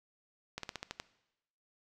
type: slowing click train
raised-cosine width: 0.2 ms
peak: -21 dBFS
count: 7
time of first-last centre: 0.58-0.999 s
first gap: 53 ms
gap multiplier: 1.11
effects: noise-tail reverb RT60 0.9 s tail -18 dB re dry